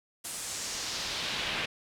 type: noise with band-pass filter sweep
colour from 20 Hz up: brown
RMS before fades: -35 dBFS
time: 0.24-1.66 s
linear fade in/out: 10 ms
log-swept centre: 9700 to 2700 Hz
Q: 1.7
effects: none